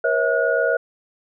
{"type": "tone cluster", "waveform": "sine", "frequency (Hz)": [478.2, 546, 646, 1447], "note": ["A#4", "C#5", "E5", "F#6"], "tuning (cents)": [44, -26, -35, -39], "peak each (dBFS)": -22, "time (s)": [0.04, 0.77], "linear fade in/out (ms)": 5, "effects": []}